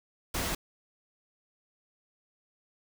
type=noise; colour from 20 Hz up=pink; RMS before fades=-32 dBFS; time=0.34-0.55 s; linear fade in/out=5 ms; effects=none